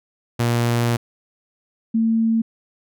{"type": "tone pair in turn", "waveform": ["sawtooth", "sine"], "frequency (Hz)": [118.6, 225.4], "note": ["A#2", "A3"], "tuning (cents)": [30, 42], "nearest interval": "major seventh", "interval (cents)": 1112, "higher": "second", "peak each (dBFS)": [-13, -15], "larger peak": "first", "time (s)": [[0.39, 0.97], [1.94, 2.42]], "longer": "first", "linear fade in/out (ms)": 10, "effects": []}